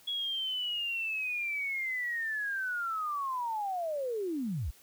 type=linear sweep; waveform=sine; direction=down; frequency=3360 to 48.74 Hz; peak=-31 dBFS; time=0.07-4.71 s; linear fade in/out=10 ms; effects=white hiss -59 dBFS RMS until 4.82 s